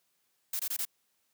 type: noise bursts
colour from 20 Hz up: blue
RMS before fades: -33 dBFS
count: 4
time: 0.53-0.852 s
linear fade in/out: 5 ms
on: 64 ms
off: 22 ms
effects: white hiss -75 dBFS RMS until 1.33 s + high-pass 100 Hz 12 dB/octave